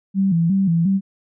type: tone with vibrato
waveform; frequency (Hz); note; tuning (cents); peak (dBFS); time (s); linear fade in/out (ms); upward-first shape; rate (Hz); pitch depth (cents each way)
sine; 180; F#3; -47; -14; 0.14-1.01; 50; square; 2.8; 130
effects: none